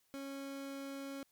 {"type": "tone", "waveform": "30% pulse", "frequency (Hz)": 275.1, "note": "C#4", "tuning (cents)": -13, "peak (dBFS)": -40, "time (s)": [0.14, 1.23], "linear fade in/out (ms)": 0, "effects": ["white hiss -75 dBFS RMS until 1.31 s"]}